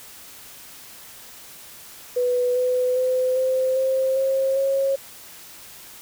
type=tone with pitch steps; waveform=sine; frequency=494.1 / 502.2 / 510.3 / 518.7 / 527.1 / 535.7 / 544.5 Hz; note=B4 / B4 / C5 / C5 / C5 / C5 / C#5; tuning=+1 / +29 / -43 / -15 / +13 / +41 / -31 cents; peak=-18 dBFS; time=2.16-4.96 s; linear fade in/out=10 ms; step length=400 ms; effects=white hiss -43 dBFS RMS until 6.01 s